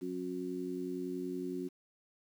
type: harmonic tone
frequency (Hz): 90.7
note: F#2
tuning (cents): -34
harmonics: 2 / 3 / 4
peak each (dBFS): -44 / -39 / -39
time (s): 0.01-1.69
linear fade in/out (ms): 20
effects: 10-bit